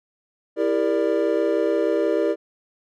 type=chord; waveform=triangle; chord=E half-diminished seventh; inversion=none; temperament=equal with one note detuned; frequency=329.6 / 399.8 / 466.2 / 587.3 Hz; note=E4 / G4 / Bb4 / D5; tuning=0 / +34 / 0 / 0 cents; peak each=-22 dBFS; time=0.56-2.36 s; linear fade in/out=50 ms; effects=none